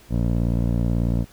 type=tone with low-pass filter; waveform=15% pulse; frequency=58.27 Hz; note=A#1; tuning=in tune; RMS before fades=-21 dBFS; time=0.09-1.26 s; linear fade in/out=50 ms; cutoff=410 Hz; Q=0.79; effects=pink hiss -51 dBFS RMS until 1.32 s